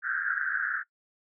white band-pass noise, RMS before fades -30 dBFS, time 0.02-0.84 s, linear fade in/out 50 ms, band 1400 to 1700 Hz, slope 96 dB/octave, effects noise-tail reverb RT60 0.1 s tail -21 dB re dry

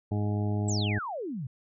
harmonic tone, 103.83 Hz, G#2, in tune, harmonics 1 / 2 / 3 / 4 / 6 / 7 / 8, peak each -27 / -33 / -37 / -39 / -43 / -44 / -45 dBFS, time 0.11-0.99 s, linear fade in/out 10 ms
sine exponential sweep, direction down, 7940 to 116.54 Hz, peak -32 dBFS, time 0.68-1.47 s, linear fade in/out 5 ms
effects none

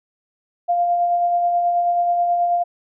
sine tone with tremolo, 698.5 Hz, F5, in tune, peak -14 dBFS, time 0.68-2.64 s, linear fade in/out 20 ms, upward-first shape sine, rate 9.3 Hz, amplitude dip 30%, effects none

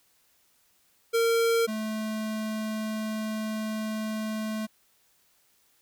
square tone pair in turn, 460 / 217.1 Hz, A#4 / A3, -23 / -23 cents, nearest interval octave + minor second, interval 1300 cents, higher first, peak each -22 / -30 dBFS, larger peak first, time 1.13-1.67 / 1.67-4.67 s, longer second, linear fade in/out 20 ms, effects white hiss -66 dBFS RMS until 5.81 s

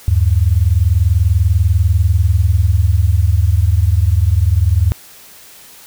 sine tone pair together, 77.78 / 98 Hz, D#2 / G2, 0 / 0 cents, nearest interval major third, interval 400 cents, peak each -12 dBFS, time 0.08-4.92 s, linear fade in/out 0 ms, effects white hiss -40 dBFS RMS until 5.86 s

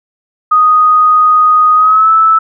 sine tone with pitch glide, 1244.5 to 1310.9 Hz, D#6 to E6, 0 to -10 cents, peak -4 dBFS, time 0.51-2.39 s, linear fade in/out 10 ms, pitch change +90 cents, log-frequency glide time 1.75-2.1 s, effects none

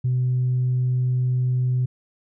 sine tone, 126.3 Hz, B2, 39 cents sharp, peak -17 dBFS, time 0.04-1.86 s, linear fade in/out 10 ms, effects tanh soft clip ceiling -15 dBFS

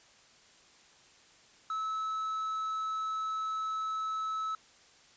triangle tone, 1300 Hz, E6, 24 cents flat, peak -30 dBFS, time 1.7-4.55 s, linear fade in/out 2 ms, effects white hiss -60 dBFS RMS until 5.16 s + resampled to 16000 Hz

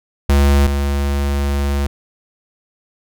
square tone pair in turn, 70.4 / 70.4 Hz, C#2 / C#2, +27 / +27 cents, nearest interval unison, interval 0 cents, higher neither, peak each -10 / -16 dBFS, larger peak first, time 0.29-0.67 / 0.67-1.87 s, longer second, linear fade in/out 5 ms, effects none

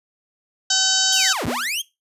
harmonic tone, 763 Hz, G5, 47 cents flat, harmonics 1 / 2 / 4 / 5 / 6 / 7 / 8 / 9 / 10, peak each -31 / -26 / -24 / -25 / -23 / -24 / -22 / -26 / -28 dBFS, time 0.7-1.33 s, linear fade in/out 5 ms
sawtooth linear two-way sweep, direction down then up, 3322 to 59.6 to 3322 Hz, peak -19 dBFS, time 1.12-1.82 s, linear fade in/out 10 ms, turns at 1.46 s
sine tone with exponential decay, 243.3 Hz, B3, 26 cents flat, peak -21 dBFS, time 1.48-1.71 s, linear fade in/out 0 ms, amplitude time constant 48 ms
effects noise-tail reverb RT60 0.2 s tail -18 dB re dry + resampled to 32000 Hz

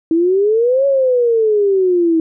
sine exponential two-way sweep, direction up then down, 319.9 to 560 to 319.9 Hz, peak -10 dBFS, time 0.11-2.2 s, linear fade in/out 2 ms, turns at 0.86 s, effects none

